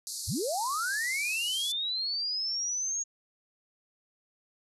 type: band-pass noise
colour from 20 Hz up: pink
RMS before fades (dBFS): -38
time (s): 0.07-1.72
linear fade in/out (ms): 0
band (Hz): 4100 to 12000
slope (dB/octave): 96
type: linear sweep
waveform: sine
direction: up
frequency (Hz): 55.9 to 6660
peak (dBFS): -29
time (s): 0.27-3.04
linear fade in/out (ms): 20
effects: none